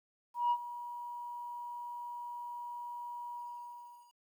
sine tone with ADSR envelope, 961 Hz, B5, 48 cents flat, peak -24 dBFS, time 0.34-4.15 s, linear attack 170 ms, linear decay 60 ms, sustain -16 dB, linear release 790 ms, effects tanh soft clip ceiling -24 dBFS + 11-bit

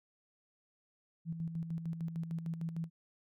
sine tone with tremolo, 164.8 Hz, E3, in tune, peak -34 dBFS, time 1.25-2.9 s, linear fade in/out 50 ms, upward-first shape square, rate 6.6 Hz, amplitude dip 55%, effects none

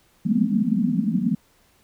pink band-pass noise, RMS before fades -21 dBFS, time 0.25-1.35 s, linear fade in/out 10 ms, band 170 to 260 Hz, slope 96 dB/octave, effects pink hiss -60 dBFS RMS until 1.83 s

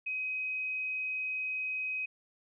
sine tone, 2525 Hz, D#7, 25 cents sharp, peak -32 dBFS, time 0.06-2.06 s, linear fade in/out 10 ms, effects none

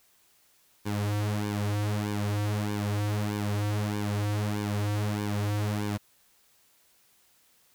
sawtooth tone with flanger, 103.83 Hz, G#2, in tune, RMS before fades -29 dBFS, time 0.85-5.98 s, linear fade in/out 20 ms, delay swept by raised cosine 1.5 to 4.8 ms, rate 1.6 Hz, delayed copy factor -1, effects white hiss -64 dBFS RMS until 7.74 s

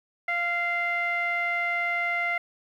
sawtooth tone with low-pass filter, 694 Hz, F5, 11 cents flat, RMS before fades -27 dBFS, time 0.28-2.38 s, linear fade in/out 5 ms, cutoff 2000 Hz, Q 8, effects 10-bit

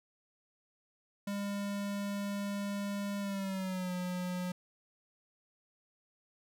square tone with pitch glide, 201.5 to 180.56 Hz, G3 to F#3, +48 to -42 cents, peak -35 dBFS, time 1.27-4.52 s, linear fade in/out 5 ms, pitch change -190 cents, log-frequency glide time 3.2-3.92 s, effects none

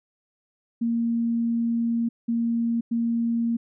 sine tone bursts at uneven times, 232.4 Hz, A#3, 5 cents flat, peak -21 dBFS, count 3, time 0.81-2.09 / 2.28-2.81 / 2.91-3.57 s, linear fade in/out 10 ms, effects none

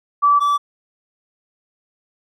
sine / triangle tone pair in turn, 1156 / 1156 Hz, D6 / D6, -28 / -28 cents, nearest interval unison, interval 0 cents, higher neither, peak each -10 / -12 dBFS, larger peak first, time 0.22-0.4 / 0.4-0.58 s, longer neither, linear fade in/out 20 ms, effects none

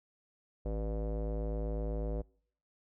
square tone with low-pass filter, 54 Hz, A1, 32 cents flat, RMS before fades -35 dBFS, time 0.65-2.22 s, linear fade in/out 10 ms, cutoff 540 Hz, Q 3.7, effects noise-tail reverb RT60 0.6 s tail -26 dB re dry

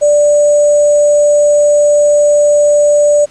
sine tone with sample-and-hold, 587.3 Hz, D5, in tune, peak -5 dBFS, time 0.01-3.26 s, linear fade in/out 20 ms, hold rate 7350 Hz, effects pink hiss -43 dBFS RMS until 3.3 s + resampled to 22050 Hz

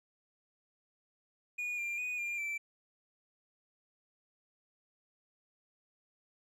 triangle tone with pitch steps, 2450 / 2386 / 2474 / 2398 / 2333 Hz, D#7 / D7 / D#7 / D7 / D7, -27 / +27 / -10 / +36 / -12 cents, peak -33 dBFS, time 1.58-2.58 s, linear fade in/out 10 ms, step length 200 ms, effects none

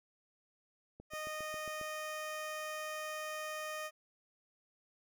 click train, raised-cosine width 2 ms, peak -37 dBFS, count 7, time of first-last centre 1-1.813 s, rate 7.38 Hz
15% pulse tone, 617 Hz, D#5, 15 cents flat, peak -33 dBFS, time 1.1-3.91 s, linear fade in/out 50 ms
effects none

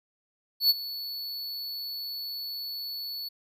square tone with ADSR envelope, 4432 Hz, C#8, 1 cent flat, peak -17 dBFS, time 0.6-3.29 s, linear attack 100 ms, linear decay 27 ms, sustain -17 dB, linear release 12 ms, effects none

